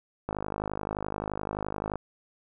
click train, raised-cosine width 1 ms, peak -17 dBFS, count 87, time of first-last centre 0.29-1.957 s, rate 51.6 Hz, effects none

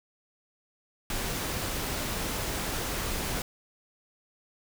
pink noise, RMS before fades -32 dBFS, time 1.1-3.42 s, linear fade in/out 2 ms, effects none

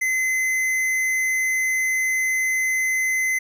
sine tone with tanh clipping, 2047 Hz, C7, 38 cents flat, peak -21 dBFS, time 0.01-3.39 s, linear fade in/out 10 ms, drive 15 dB, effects none

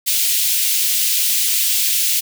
white high-pass noise, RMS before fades -17 dBFS, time 0.06-2.21 s, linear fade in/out 20 ms, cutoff 2500 Hz, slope 24 dB/octave, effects none

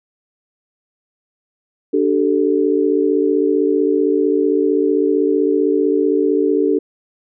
sine chord, D suspended fourth, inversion none, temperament equal with one note detuned, 293.7 / 384.4 / 440 Hz, D4 / G4 / A4, 0 / -34 / 0 cents, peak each -17 dBFS, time 1.93-6.79 s, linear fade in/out 10 ms, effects none

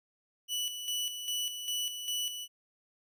sawtooth tone with tremolo, 2960 Hz, F#7, in tune, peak -28 dBFS, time 0.48-2.48 s, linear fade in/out 50 ms, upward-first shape square, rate 2.5 Hz, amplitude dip 55%, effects none

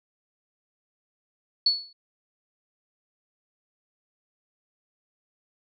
sine tone with exponential decay, 4415 Hz, C#8, 8 cents flat, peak -15 dBFS, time 1.66-1.93 s, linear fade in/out 5 ms, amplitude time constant 58 ms, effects none

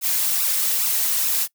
blue noise with flanger, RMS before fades -21 dBFS, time 0.01-1.48 s, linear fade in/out 50 ms, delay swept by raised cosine 0.75 to 4.95 ms, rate 2.4 Hz, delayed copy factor +0.85, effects noise-tail reverb RT60 0.1 s tail -22 dB re dry

